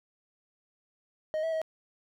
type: tone with pitch steps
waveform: triangle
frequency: 623 / 650 / 638 Hz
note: D#5 / E5 / D#5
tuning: +2 / -24 / +43 cents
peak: -26 dBFS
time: 1.34-1.616 s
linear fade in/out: 0 ms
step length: 92 ms
effects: none